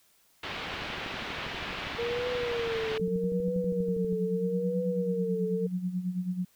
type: low-pass noise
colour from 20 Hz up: white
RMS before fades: -37 dBFS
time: 0.43-2.98 s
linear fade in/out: 5 ms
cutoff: 3300 Hz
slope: 24 dB/octave
type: click train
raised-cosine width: 3 ms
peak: -30 dBFS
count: 43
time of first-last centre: 0.74-4.127 s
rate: 12.4 Hz
type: tone with vibrato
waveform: sine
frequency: 466.2 Hz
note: A#4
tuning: in tune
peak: -29 dBFS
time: 1.98-5.67 s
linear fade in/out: 10 ms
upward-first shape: triangle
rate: 0.79 Hz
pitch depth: 110 cents each way
type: tone with tremolo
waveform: sine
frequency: 181.5 Hz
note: F#3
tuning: 33 cents flat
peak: -26 dBFS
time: 3.01-6.45 s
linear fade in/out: 5 ms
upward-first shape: sine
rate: 9.2 Hz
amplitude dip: 70%
effects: white hiss -65 dBFS RMS until 6.55 s